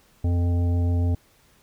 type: harmonic tone with a mistuned harmonic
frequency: 87.4 Hz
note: F2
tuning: 2 cents sharp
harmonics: 1 / 3 / 5 / 7 / 9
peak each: -19 / -30 / -38 / -41 / -44 dBFS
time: 0.24-1.15 s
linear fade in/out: 5 ms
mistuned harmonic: 3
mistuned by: -46 cents
effects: pink hiss -59 dBFS RMS until 1.62 s